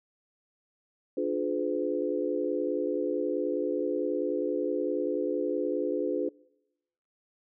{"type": "chord", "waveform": "sine", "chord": "D diminished seventh", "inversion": "none", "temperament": "just", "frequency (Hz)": [293.7, 352.4, 422.9, 507.5], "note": ["D4", "F4", "Ab4", "Cb5"], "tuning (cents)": [0, 16, 31, 47], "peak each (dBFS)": -32, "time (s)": [1.17, 6.29], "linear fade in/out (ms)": 5, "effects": ["noise-tail reverb RT60 0.9 s tail -24 dB re dry"]}